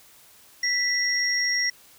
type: tone pair together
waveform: sine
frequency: 1974 / 5588 Hz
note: B6 / F8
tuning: -1 / 0 cents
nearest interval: octave + tritone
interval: 1801 cents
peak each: -24 dBFS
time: 0.63-1.7 s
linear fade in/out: 5 ms
effects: white hiss -53 dBFS RMS until 1.98 s